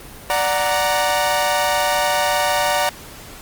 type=chord; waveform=sawtooth; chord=D augmented; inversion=none; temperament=equal; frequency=587.3 / 740 / 932.3 Hz; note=D5 / F#5 / A#5; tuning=0 / 0 / 0 cents; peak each=-17 dBFS; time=0.3-2.89 s; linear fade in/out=0 ms; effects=pink hiss -38 dBFS RMS until 3.41 s + Opus 32 kbps